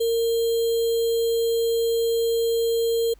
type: tone with sample-and-hold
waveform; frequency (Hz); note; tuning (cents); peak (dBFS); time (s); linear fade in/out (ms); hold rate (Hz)
sine; 460; A#4; -23; -19; 0-3.14; 10; 3675
effects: added 50 Hz sine -49 dBFS peak until 3.19 s + pink hiss -61 dBFS RMS until 3.19 s